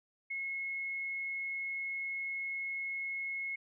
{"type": "tone", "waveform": "sine", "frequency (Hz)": 2174, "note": "C#7", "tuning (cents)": -34, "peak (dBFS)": -35, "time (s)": [0.3, 3.56], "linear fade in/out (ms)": 10, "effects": []}